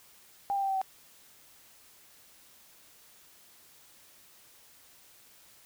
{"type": "tone with pitch steps", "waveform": "sine", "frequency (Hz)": [799, 790.3, 781.7, 773.1, 764.7], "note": ["G5", "G5", "G5", "G5", "G5"], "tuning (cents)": [33, 14, -5, -24, -43], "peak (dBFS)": -27, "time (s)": [0.5, 0.815], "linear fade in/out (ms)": 0, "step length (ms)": 63, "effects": ["white hiss -58 dBFS RMS until 5.65 s"]}